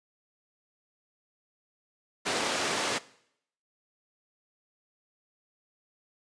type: band-pass noise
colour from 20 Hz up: pink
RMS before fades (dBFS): -30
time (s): 2.25-2.99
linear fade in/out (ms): 20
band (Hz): 340 to 7700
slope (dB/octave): 12
effects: noise-tail reverb RT60 0.7 s tail -19 dB re dry + resampled to 22050 Hz